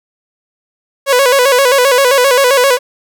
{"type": "tone with vibrato", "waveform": "sawtooth", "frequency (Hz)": 523.3, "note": "C5", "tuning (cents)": 0, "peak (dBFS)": -3, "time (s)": [1.06, 2.79], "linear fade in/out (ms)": 50, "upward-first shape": "square", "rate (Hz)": 7.6, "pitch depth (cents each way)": 95, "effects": []}